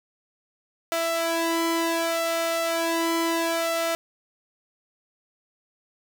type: tone with flanger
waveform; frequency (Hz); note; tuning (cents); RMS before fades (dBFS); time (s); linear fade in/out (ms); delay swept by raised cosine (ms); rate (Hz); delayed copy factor
sawtooth; 332; E4; +12; -25; 0.92-3.95; 0; 1.4 to 2.05; 0.67; +0.8
effects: none

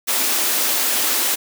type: high-pass noise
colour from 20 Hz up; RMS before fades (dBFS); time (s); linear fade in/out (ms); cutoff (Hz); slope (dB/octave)
white; -19; 0.07-1.36; 20; 220; 96
effects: none

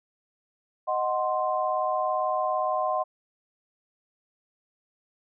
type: chord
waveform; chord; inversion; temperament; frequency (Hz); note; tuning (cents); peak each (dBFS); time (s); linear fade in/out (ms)
sine; C diminished; first; equal; 622.3 / 740 / 1046.5; Eb5 / Gb5 / C6; 0 / 0 / 0; -28; 0.87-3.04; 20
effects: none

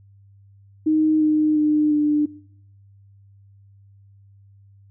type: tone with pitch steps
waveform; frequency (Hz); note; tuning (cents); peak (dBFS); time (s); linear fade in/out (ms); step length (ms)
sine; 311.1 / 306.6 / 302.2 / 297.9; D#4 / D#4 / D4 / D4; 0 / -25 / +50 / +25; -15; 0.86-2.26; 10; 350
effects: noise-tail reverb RT60 0.7 s tail -23 dB re dry + added 99 Hz sine -48 dBFS peak until 4.9 s

